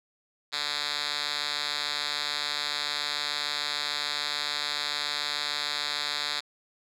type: tone with band-pass filter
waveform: 5% pulse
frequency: 146.83 Hz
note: D3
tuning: in tune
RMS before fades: -31 dBFS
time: 0.52-6.41 s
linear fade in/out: 20 ms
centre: 3700 Hz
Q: 2.5
effects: none